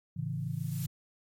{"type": "chord", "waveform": "sine", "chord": "A major", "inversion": "none", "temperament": "equal", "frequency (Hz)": [110, 138.59, 164.81], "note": ["A2", "C#3", "E3"], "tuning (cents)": [0, 0, 0], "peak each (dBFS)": [-38, -35, -36], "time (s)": [0.16, 0.87], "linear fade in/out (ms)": 10}
{"type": "noise with exponential growth", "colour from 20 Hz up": "blue", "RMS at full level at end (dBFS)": -41, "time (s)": [0.17, 0.86], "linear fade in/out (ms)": 1, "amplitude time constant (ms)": 150}
{"effects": ["MP3 64 kbps"]}